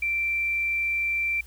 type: tone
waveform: sine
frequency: 2349 Hz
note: D7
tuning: in tune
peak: -23 dBFS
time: 0.02-1.41 s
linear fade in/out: 5 ms
effects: added 60 Hz sine -45 dBFS peak until 1.46 s + white hiss -55 dBFS RMS until 1.46 s